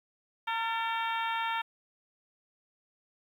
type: harmonic tone with a mistuned harmonic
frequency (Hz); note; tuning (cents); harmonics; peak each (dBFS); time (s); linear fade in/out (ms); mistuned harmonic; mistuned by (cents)
456.4; A#4; -37; 2 / 3 / 4 / 5 / 6 / 7 / 8; -32 / -36 / -38 / -40 / -42 / -43 / -44; 0.47-1.62; 10; 4; -51
effects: 10-bit